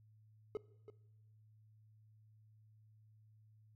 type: tone with echo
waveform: triangle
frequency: 425.7 Hz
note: G#4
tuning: 43 cents sharp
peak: -35 dBFS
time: 0.55-0.57 s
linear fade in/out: 0 ms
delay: 330 ms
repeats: 1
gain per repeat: -13 dB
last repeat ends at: 0.9 s
effects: noise-tail reverb RT60 1.0 s tail -20 dB re dry + added 108 Hz sine -63 dBFS peak until 3.75 s